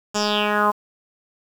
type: tone with low-pass filter sweep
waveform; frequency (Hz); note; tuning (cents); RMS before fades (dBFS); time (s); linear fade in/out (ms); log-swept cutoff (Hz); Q
10% pulse; 208.7; G#3; +9; -20; 0.14-0.72; 20; 7000 to 990; 4.7
effects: 7-bit